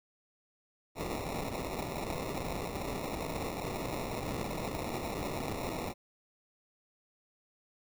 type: noise with sample-and-hold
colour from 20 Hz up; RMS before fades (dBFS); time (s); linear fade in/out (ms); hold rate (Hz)
white; -37; 0.95-5.94; 50; 1575
effects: none